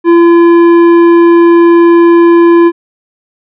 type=tone with tanh clipping; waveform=triangle; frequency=340.1 Hz; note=F4; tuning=46 cents flat; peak=-3 dBFS; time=0.04-2.72 s; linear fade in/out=50 ms; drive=15 dB; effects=none